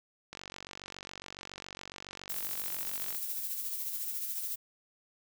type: click train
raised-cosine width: 0.2 ms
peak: -25 dBFS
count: 134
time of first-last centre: 0.33-3.148 s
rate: 47.2 Hz
type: noise with tremolo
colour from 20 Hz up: violet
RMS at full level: -35 dBFS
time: 2.29-4.56 s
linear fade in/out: 10 ms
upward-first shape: sine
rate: 14 Hz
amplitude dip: 40%
effects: none